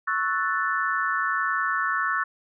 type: chord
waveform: sine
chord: F# minor seventh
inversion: second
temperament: equal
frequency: 1108.7 / 1318.5 / 1480 / 1760 Hz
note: C#6 / E6 / F#6 / A6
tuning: 0 / 0 / 0 / 0 cents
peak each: -28 dBFS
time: 0.07-2.24 s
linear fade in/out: 10 ms
effects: none